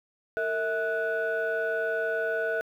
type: tone cluster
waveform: sine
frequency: 455.4 / 649 / 1478 Hz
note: A#4 / E5 / F#6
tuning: -40 / -27 / -2 cents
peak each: -29 dBFS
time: 0.37-2.61 s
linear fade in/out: 0 ms
effects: tanh soft clip ceiling -20 dBFS + 10-bit